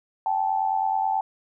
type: tone pair together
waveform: sine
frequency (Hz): 778 / 867.3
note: G5 / A5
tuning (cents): -13 / -25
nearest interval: major second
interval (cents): 188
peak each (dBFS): -24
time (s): 0.26-1.21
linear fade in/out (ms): 2
effects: none